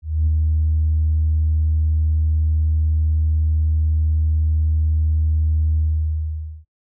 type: tone with ADSR envelope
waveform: sine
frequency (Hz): 78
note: D#2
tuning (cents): +5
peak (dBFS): -12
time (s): 0.02-6.65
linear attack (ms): 250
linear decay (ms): 10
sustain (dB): -2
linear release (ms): 870
effects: noise-tail reverb RT60 0.1 s tail -22 dB re dry + tanh soft clip ceiling -10 dBFS